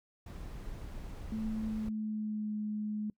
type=noise; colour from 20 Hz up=brown; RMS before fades=-43 dBFS; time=0.26-1.89 s; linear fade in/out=5 ms
type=tone with pitch glide; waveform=sine; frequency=218.8 to 211.7 Hz; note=A3 to G#3; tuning=-9 to +33 cents; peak=-33 dBFS; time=1.32-3.1 s; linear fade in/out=2 ms; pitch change=-58 cents; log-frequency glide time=1.57-2.55 s
effects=noise-tail reverb RT60 0.1 s tail -24 dB re dry